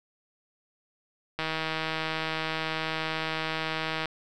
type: click train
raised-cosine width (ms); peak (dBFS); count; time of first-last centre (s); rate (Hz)
0.3; -14; 425; 1.39-4.057; 159
effects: none